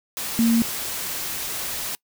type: tone in noise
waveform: sine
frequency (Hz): 230.2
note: A#3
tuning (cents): -22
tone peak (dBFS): -15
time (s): 0.39-0.62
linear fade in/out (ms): 0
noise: white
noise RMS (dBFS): -29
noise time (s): 0.17-1.95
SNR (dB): +11
effects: noise-tail reverb RT60 0.1 s tail -24 dB re dry